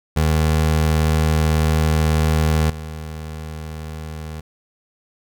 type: tone with level steps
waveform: 25% pulse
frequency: 78.2 Hz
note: D#2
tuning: 9 cents sharp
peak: -11 / -25 dBFS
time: 0.16-4.41 s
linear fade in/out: 10 ms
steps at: 2.7 s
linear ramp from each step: 2 ms
effects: none